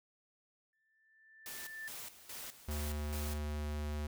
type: tone with exponential growth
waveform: sine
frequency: 1770 Hz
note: A6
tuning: 10 cents sharp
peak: -40 dBFS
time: 0.73-1.88 s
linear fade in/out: 1 ms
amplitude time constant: 250 ms
type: noise with tremolo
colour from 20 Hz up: white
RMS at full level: -46 dBFS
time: 1.46-3.38 s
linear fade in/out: 0 ms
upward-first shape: square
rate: 2.4 Hz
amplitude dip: 75%
type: tone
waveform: square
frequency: 74.6 Hz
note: D2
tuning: 28 cents sharp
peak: -37 dBFS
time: 2.68-4.07 s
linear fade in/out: 5 ms
effects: none